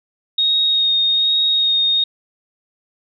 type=tone with vibrato; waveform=sine; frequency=3729 Hz; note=A#7; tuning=in tune; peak=-13 dBFS; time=0.38-2.04 s; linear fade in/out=5 ms; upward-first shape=sine; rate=1.2 Hz; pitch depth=14 cents each way; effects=none